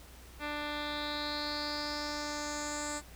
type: tone with low-pass filter sweep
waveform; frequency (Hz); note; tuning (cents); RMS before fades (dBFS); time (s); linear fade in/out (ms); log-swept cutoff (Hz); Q
10% pulse; 295.7; D4; +12; -37; 0.39-3.02; 50; 2900 to 7900; 5.3
effects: added 60 Hz sine -52 dBFS peak until 3.15 s + pink hiss -55 dBFS RMS until 3.15 s